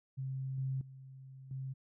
sine tone with level steps, 132.9 Hz, C3, 27 cents sharp, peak -36 / -33 / -49 / -38 dBFS, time 0.17-1.74 s, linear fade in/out 20 ms, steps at 0.58 / 0.81 / 1.51 s, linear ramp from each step 2 ms, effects none

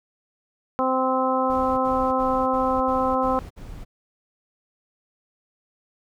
harmonic tone, 260 Hz, C4, 11 cents flat, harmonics 1 / 2 / 3 / 4 / 5, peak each -26 / -24 / -26 / -25 / -28 dBFS, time 0.79-3.39 s, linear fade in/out 0 ms
brown noise bursts, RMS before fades -37 dBFS, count 7, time 1.49-3.85 s, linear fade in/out 20 ms, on 290 ms, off 55 ms
effects none

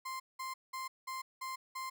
35% pulse tone bursts, 1046.5 Hz, C6, in tune, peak -37 dBFS, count 6, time 0.05-1.9 s, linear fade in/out 10 ms, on 150 ms, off 190 ms, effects none

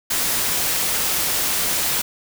white noise, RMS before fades -21 dBFS, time 0.1-2.02 s, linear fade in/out 10 ms, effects none

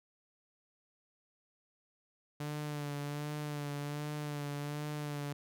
sawtooth tone with vibrato, 146.83 Hz, D3, in tune, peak -33 dBFS, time 2.4-5.33 s, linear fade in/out 5 ms, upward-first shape sine, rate 1.3 Hz, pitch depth 33 cents each way, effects none

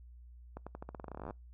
accelerating click train, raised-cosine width 1 ms, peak -29 dBFS, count 21, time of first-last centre 0.57-1.308 s, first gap 96 ms, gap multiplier 0.88, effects noise-tail reverb RT60 0.2 s tail -26 dB re dry + added 60 Hz sine -51 dBFS peak until 1.53 s

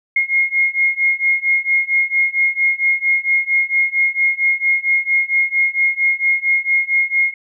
sine beating tone pair, 2145 / 2149.4 Hz, C7 / C7, +42 / +46 cents, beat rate 4.4 Hz, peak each -17 / -16 dBFS, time 0.16-7.34 s, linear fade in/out 5 ms, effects none

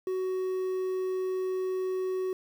triangle tone with quantisation, 373.1 Hz, F#4, 14 cents sharp, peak -26 dBFS, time 0.07-2.33 s, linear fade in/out 2 ms, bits 9, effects none

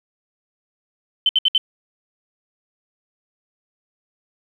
sine tone bursts, 3069 Hz, G7, 37 cents flat, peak -12 dBFS, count 4, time 1.26-1.579 s, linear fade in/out 2 ms, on 31 ms, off 65 ms, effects 8-bit

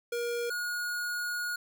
square tone pair in turn, 475 / 1443.3 Hz, A#4 / F#6, +33 / -43 cents, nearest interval octave + perfect fifth, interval 1924 cents, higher second, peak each -31 / -32 dBFS, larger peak first, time 0.12-0.5 / 0.5-1.56 s, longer second, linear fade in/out 5 ms, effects none

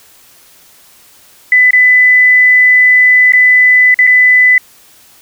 sine tone with dropouts, 2000 Hz, B6, 21 cents sharp, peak -3 dBFS, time 1.52-4.58 s, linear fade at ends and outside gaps 2 ms, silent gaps 1.708-1.732 / 3.322-3.334 / 3.943-3.989 / 4.069-4.073 s, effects white hiss -43 dBFS RMS until 5.21 s

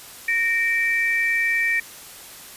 sine tone pair together, 1845 / 2326 Hz, A#6 / D7, -18 / -17 cents, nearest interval major third, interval 401 cents, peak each -21 dBFS, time 0.28-1.8 s, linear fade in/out 5 ms, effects white hiss -41 dBFS RMS until 2.56 s + resampled to 32000 Hz

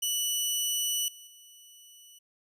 15% pulse tone with level steps, 2960 Hz, F#7, in tune, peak -20 / -40 / -44 dBFS, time 0.02-2.19 s, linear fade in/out 10 ms, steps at 1.08 / 1.27 s, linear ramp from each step 2 ms, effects none

